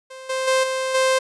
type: tone with level steps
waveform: sawtooth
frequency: 523.3 Hz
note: C5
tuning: in tune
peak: -32 / -18 / -12 / -18 / -12 dBFS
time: 0.1-1.19 s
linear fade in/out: 10 ms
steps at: 0.29 / 0.47 / 0.63 / 0.94 s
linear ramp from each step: 10 ms
effects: resampled to 24000 Hz